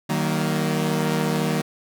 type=chord; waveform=sawtooth; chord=D# minor; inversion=none; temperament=equal with one note detuned; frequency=155.56 / 189.43 / 233.1 Hz; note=D#3 / F#3 / A#3; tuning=0 / +41 / 0 cents; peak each=-20 / -22 / -22 dBFS; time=0.09-1.62 s; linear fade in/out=10 ms; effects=none